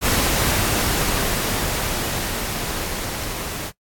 pink noise with level ramp, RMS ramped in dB -18 to -29 dBFS, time 0.01-3.72 s, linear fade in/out 50 ms, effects noise-tail reverb RT60 0.1 s tail -20 dB re dry + AAC 64 kbps

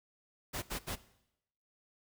pink noise bursts, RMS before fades -38 dBFS, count 3, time 0.53-0.96 s, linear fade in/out 20 ms, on 94 ms, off 74 ms, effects noise-tail reverb RT60 0.8 s tail -17 dB re dry

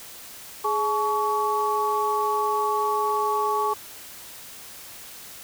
sine tone cluster, 419.8 / 857 / 1126 Hz, G#4 / A5 / C#6, +19 / -46 / +27 cents, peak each -27 / -26 / -24 dBFS, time 0.64-3.74 s, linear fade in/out 10 ms, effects white hiss -42 dBFS RMS until 5.43 s

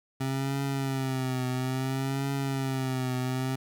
25% pulse tone with vibrato, 132.7 Hz, C3, 25 cents sharp, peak -24 dBFS, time 0.2-3.56 s, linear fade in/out 10 ms, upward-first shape triangle, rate 0.59 Hz, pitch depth 78 cents each way, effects none

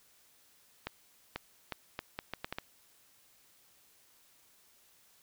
accelerating click train, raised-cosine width 0.3 ms, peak -20 dBFS, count 9, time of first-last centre 0.87-2.585 s, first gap 490 ms, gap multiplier 0.74, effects white hiss -65 dBFS RMS until 5.22 s

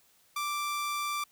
sawtooth tone, 1174.7 Hz, D6, in tune, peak -27 dBFS, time 0.36-1.24 s, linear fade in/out 5 ms, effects white hiss -65 dBFS RMS until 1.31 s

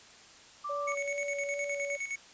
sine tone, 1174.7 Hz, D6, in tune, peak -34 dBFS, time 0.64-0.95 s, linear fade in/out 10 ms
sine tone with vibrato, 570 Hz, C#5, 48 cents sharp, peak -34 dBFS, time 0.69-1.97 s, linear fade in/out 10 ms, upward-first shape sine, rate 2.4 Hz, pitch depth 11 cents each way
square tone with tremolo, 2217 Hz, C#7, in tune, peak -33 dBFS, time 0.87-2.16 s, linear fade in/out 10 ms, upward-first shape square, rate 9.7 Hz, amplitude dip 65%
effects white hiss -54 dBFS RMS until 2.33 s + resampled to 16000 Hz

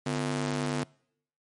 sawtooth ring-modulated tone, 198.1 Hz, G3, 18 cents sharp, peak -21 dBFS, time 0.06-0.84 s, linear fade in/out 5 ms, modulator 54.2 Hz, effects noise-tail reverb RT60 0.7 s tail -25 dB re dry + MP3 48 kbps

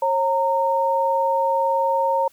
sine tone pair together, 542 / 920.5 Hz, C#5 / A#5, -39 / -22 cents, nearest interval major sixth, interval 917 cents, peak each -21 / -19 dBFS, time 0.02-2.28 s, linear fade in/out 5 ms, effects white hiss -57 dBFS RMS until 2.32 s

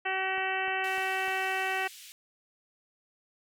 harmonic tone, 380 Hz, F#4, 46 cents sharp, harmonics 1 / 2 / 3 / 4 / 5 / 6 / 7 / 8, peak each -38 / -33 / -41 / -36 / -34 / -40 / -36 / -43 dBFS, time 0.05-1.88 s, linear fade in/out 10 ms
click train, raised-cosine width 0.5 ms, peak -29 dBFS, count 4, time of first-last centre 0.38-1.281 s, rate 3.33 Hz
pink band-pass noise, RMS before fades -49 dBFS, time 0.84-2.12 s, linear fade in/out 0 ms, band 2400 to 15000 Hz, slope 24 dB/octave
effects none

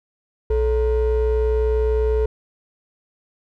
triangle ring-modulated tone, 246.9 Hz, B3, in tune, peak -11 dBFS, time 0.5-2.26 s, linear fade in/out 5 ms, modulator 187 Hz, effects none

